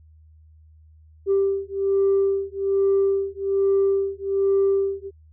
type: beating tone pair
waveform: sine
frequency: 392 / 393.2 Hz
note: G4 / G4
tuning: 0 / +5 cents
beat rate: 1.2 Hz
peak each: -20 dBFS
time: 1.26-5.11 s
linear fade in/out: 50 ms
effects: tanh soft clip ceiling -13 dBFS + added 78 Hz sine -48 dBFS peak until 5.32 s